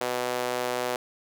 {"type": "tone with high-pass filter", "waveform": "sawtooth", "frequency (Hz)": 124, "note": "B2", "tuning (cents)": 7, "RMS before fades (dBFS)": -29, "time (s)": [0.01, 0.96], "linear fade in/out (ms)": 0, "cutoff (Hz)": 520, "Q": 1.6, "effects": []}